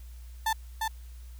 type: tone with echo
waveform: 35% pulse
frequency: 886 Hz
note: A5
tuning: 12 cents sharp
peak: -23 dBFS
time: 0.46-0.53 s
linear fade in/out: 5 ms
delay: 350 ms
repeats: 1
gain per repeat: -3 dB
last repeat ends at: 0.88 s
effects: added 60 Hz sine -42 dBFS peak until 1.39 s + white hiss -60 dBFS RMS until 1.39 s